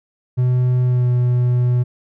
triangle tone with pitch glide, 125.4 to 123.32 Hz, B2 to B2, +27 to -2 cents, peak -11 dBFS, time 0.37-1.84 s, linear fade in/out 20 ms, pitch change -29 cents, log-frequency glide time 0.84-1.09 s, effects none

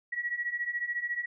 sine beating tone pair, 1913 / 1927 Hz, A#6 / B6, +44 / -43 cents, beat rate 14 Hz, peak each -35 / -32 dBFS, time 0.12-1.26 s, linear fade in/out 10 ms, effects none

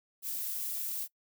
violet noise, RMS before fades -36 dBFS, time 0.22-1.08 s, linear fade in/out 50 ms, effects noise-tail reverb RT60 0.1 s tail -22 dB re dry

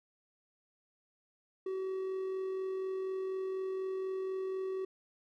triangle tone with amplitude modulation, 379.4 Hz, F#4, 43 cents sharp, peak -31 dBFS, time 1.66-4.85 s, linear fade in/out 5 ms, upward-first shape sine, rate 44.1 Hz, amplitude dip 25%, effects none

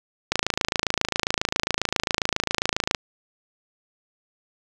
click train, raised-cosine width 0.2 ms, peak -3 dBFS, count 73, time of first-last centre 0.32-2.948 s, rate 27.4 Hz, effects none

